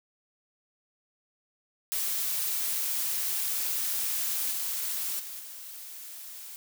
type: noise with level steps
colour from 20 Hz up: blue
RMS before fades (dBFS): -30 / -32 / -40 / -43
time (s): 1.92-6.56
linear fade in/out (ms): 0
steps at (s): 4.51 / 5.19 / 5.39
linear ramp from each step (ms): 10
effects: none